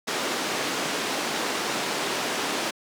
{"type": "band-pass noise", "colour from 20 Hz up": "pink", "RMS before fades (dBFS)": -28, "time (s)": [0.07, 2.71], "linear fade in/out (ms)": 10, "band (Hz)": [260, 6800], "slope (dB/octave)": 12, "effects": ["high-pass 150 Hz 12 dB/octave"]}